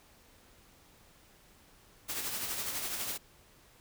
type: noise with tremolo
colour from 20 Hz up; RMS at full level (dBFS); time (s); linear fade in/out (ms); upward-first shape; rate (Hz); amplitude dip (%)
white; -35; 2.08-3.18; 20; sine; 12; 40
effects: pink hiss -61 dBFS RMS until 3.8 s